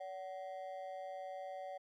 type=ring-modulated tone; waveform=triangle; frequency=660 Hz; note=E5; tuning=2 cents sharp; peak=-38 dBFS; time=0-1.78 s; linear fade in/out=10 ms; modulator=90.5 Hz; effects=none